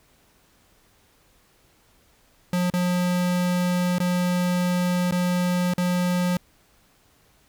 square tone with dropouts, 178.8 Hz, F3, 41 cents sharp, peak -21 dBFS, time 2.53-6.37 s, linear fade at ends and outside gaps 2 ms, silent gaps 2.701-2.737 / 3.984-4.001 / 5.111-5.122 / 5.737-5.78 s, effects pink hiss -60 dBFS RMS until 7.48 s

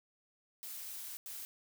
blue noise bursts at uneven times, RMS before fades -45 dBFS, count 2, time 0.63-1.17 / 1.26-1.45 s, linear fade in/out 0 ms, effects none

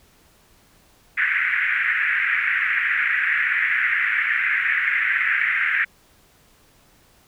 pink band-pass noise, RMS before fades -21 dBFS, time 1.17-5.85 s, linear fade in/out 10 ms, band 1600 to 2200 Hz, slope 48 dB/octave, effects pink hiss -56 dBFS RMS until 7.27 s

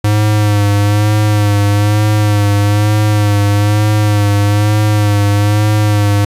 square tone with vibrato, 104 Hz, G#2, 3 cents sharp, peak -9 dBFS, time 0.04-6.25 s, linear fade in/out 5 ms, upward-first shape sine, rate 1.1 Hz, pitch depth 36 cents each way, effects resampled to 32000 Hz + 8-bit

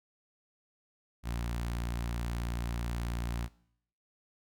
sawtooth tone with notch filter, 58.5 Hz, A#1, 7 cents sharp, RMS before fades -35 dBFS, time 1.23-3.49 s, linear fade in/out 50 ms, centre 460 Hz, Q 1.4, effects noise-tail reverb RT60 0.7 s tail -21 dB re dry

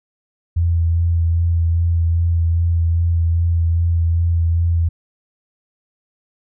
sine tone with vibrato, 84.1 Hz, E2, 35 cents sharp, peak -13 dBFS, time 0.56-4.89 s, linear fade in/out 10 ms, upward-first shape sine, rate 2.5 Hz, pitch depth 19 cents each way, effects none

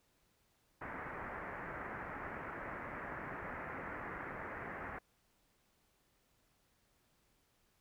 white low-pass noise, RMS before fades -45 dBFS, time 0.81-4.99 s, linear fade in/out 10 ms, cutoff 2000 Hz, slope 48 dB/octave, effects pink hiss -75 dBFS RMS until 7.8 s

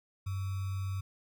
sine tone with sample-and-hold, 96.1 Hz, G2, 34 cents flat, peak -32 dBFS, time 0.26-1.01 s, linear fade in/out 10 ms, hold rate 1225 Hz, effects none

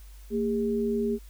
sine tone pair together, 228 / 406.2 Hz, A#3 / G#4, -38 / -38 cents, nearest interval minor seventh, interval 1000 cents, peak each -27 dBFS, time 0.3-1.19 s, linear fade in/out 50 ms, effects added 50 Hz sine -44 dBFS peak until 1.29 s + white hiss -58 dBFS RMS until 1.29 s

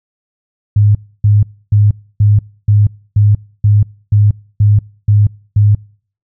sine tone bursts, 103.83 Hz, G#2, in tune, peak -5 dBFS, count 11, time 0.76-5.75 s, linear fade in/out 5 ms, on 190 ms, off 290 ms, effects noise-tail reverb RT60 0.5 s tail -26 dB re dry

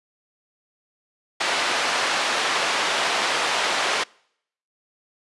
pink band-pass noise, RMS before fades -23 dBFS, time 1.4-4.04 s, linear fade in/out 10 ms, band 670 to 4700 Hz, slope 12 dB/octave, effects noise-tail reverb RT60 0.7 s tail -26 dB re dry + resampled to 24000 Hz

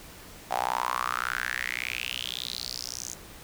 sawtooth tone with high-pass filter sweep, 61.74 Hz, B1, in tune, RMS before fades -32 dBFS, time 0.5-3.15 s, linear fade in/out 20 ms, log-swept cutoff 740 to 6700 Hz, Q 6.2, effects pink hiss -47 dBFS RMS until 3.43 s

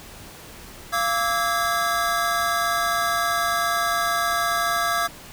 square tone cluster, 690 / 1160 / 1304 / 1639 Hz, F5 / D6 / E6 / G#6, -21 / -22 / -19 / -23 cents, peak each -27 dBFS, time 0.92-5.08 s, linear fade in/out 20 ms, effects pink hiss -42 dBFS RMS until 5.32 s

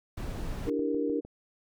brown noise, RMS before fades -35 dBFS, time 0.17-0.7 s, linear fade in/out 5 ms
click train, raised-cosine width 2 ms, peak -32 dBFS, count 6, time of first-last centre 0.49-1.25 s, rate 6.58 Hz
sine chord, E half-diminished seventh, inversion third, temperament equal, 293.7 / 329.6 / 392 / 466.2 Hz, D4 / E4 / G4 / Bb4, 0 / 0 / 0 / 0 cents, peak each -30 / -36 / -35 / -31 dBFS, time 0.66-1.21 s, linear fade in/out 20 ms
effects none

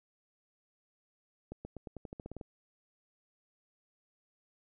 accelerating click train, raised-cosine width 2 ms, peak -29 dBFS, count 12, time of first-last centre 1.52-2.412 s, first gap 130 ms, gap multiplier 0.9, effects none

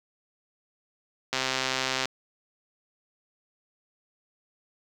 click train, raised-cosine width 0.2 ms, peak -9 dBFS, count 96, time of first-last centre 1.33-2.055 s, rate 131 Hz, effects high-pass 150 Hz 12 dB/octave + 8-bit

